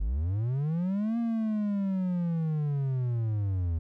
triangle linear two-way sweep, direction up then down, 44.4 to 235.3 to 79.8 Hz, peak -24 dBFS, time 0-3.79 s, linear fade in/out 10 ms, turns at 1.18 s, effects none

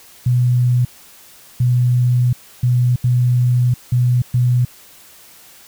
sine tone bursts at uneven times, 123.47 Hz, B2, in tune, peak -11 dBFS, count 6, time 0.26-0.85 / 1.6-2.33 / 2.63-2.96 / 3.04-3.74 / 3.92-4.22 / 4.34-4.65 s, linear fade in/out 5 ms, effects white hiss -44 dBFS RMS until 5.67 s

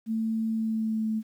sine tone with pitch glide, 222.8 to 219 Hz, A3 to A3, +22 to -8 cents, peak -25 dBFS, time 0.06-1.23 s, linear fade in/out 50 ms, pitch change -30 cents, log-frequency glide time 0.51-1.07 s, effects 10-bit

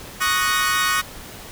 sawtooth chord, D# minor seventh, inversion third, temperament equal, 1108.7 / 1244.5 / 1480 / 1864.7 Hz, C#6 / D#6 / F#6 / A#6, 0 / 0 / 0 / 0 cents, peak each -20 dBFS, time 0.2-1.02 s, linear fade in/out 20 ms, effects pink hiss -38 dBFS RMS until 1.51 s

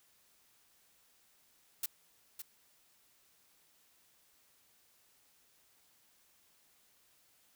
blue noise with echo, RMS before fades -35 dBFS, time 1.83-1.86 s, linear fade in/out 5 ms, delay 560 ms, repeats 1, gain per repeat -9 dB, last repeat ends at 2.42 s, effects white hiss -69 dBFS RMS until 7.55 s

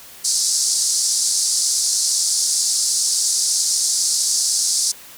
pink band-pass noise, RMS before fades -19 dBFS, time 0.24-4.92 s, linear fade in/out 10 ms, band 4600 to 9900 Hz, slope 48 dB/octave, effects white hiss -41 dBFS RMS until 5.17 s

